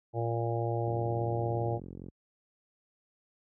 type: harmonic tone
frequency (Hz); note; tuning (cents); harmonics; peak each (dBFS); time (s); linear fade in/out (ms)
116.54; A#2; 0; 1 / 3 / 4 / 5 / 6 / 7; -31 / -36 / -37 / -38 / -39 / -39; 0.13-1.8; 50
type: click train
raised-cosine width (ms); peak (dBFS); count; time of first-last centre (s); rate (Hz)
3; -30; 55; 0.88-2.085; 44.8
effects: high-pass 60 Hz 12 dB/octave